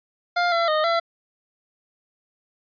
25% pulse tone with pitch steps, 702 / 676 / 617 / 674 Hz, F5 / E5 / D#5 / E5, +9 / +43 / -15 / +38 cents, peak -15 dBFS, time 0.36-1 s, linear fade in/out 10 ms, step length 160 ms, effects resampled to 11025 Hz

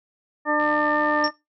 harmonic tone, 299.5 Hz, D4, 34 cents sharp, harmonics 1 / 2 / 3 / 4 / 6, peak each -25 / -25 / -25 / -25 / -25 dBFS, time 0.45-1.31 s, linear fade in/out 50 ms
click train, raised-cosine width 0.3 ms, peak -23 dBFS, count 54, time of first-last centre 0.6-1.277 s, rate 78.3 Hz
sine tone with exponential decay, 5480 Hz, F8, 34 cents flat, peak -21 dBFS, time 1.24-1.34 s, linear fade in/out 2 ms, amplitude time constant 20 ms
effects noise-tail reverb RT60 0.2 s tail -18 dB re dry

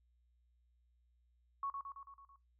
sine tone with echo, 1108.7 Hz, C#6, in tune, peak -36 dBFS, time 1.63-1.7 s, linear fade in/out 2 ms, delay 110 ms, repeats 6, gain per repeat -4 dB, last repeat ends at 2.36 s, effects noise-tail reverb RT60 0.2 s tail -19 dB re dry + added 60 Hz sine -70 dBFS peak until 2.59 s

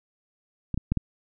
clicks, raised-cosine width 5 ms, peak -15 / -14 / -11 / -12 dBFS, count 4, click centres 0.743 / 0.776 / 0.92 / 0.973 s, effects none

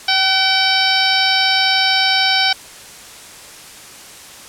harmonic tone with a mistuned harmonic, 767 Hz, G5, 38 cents flat, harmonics 1 / 2 / 3 / 4 / 5 / 6 / 7, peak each -20 / -20 / -20 / -20 / -20 / -20 / -20 dBFS, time 0.08-2.53 s, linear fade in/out 5 ms, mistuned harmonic 2, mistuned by -26 cents, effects white hiss -37 dBFS RMS until 4.48 s + low-pass 10000 Hz 12 dB/octave

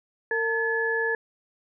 sine tone cluster, 456.3 / 901 / 1714 Hz, A#4 / A5 / A6, -37 / +41 / -46 cents, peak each -27 / -34 / -25 dBFS, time 0.31-1.15 s, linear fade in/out 2 ms, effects none

